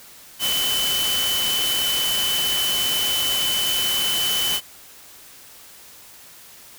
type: tone in noise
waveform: sine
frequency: 3027 Hz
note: F#7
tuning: 39 cents sharp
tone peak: -21 dBFS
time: 0.39-4.61 s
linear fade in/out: 50 ms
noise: white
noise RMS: -25 dBFS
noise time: 0.39-4.61 s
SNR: +1 dB
effects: white hiss -45 dBFS RMS until 6.78 s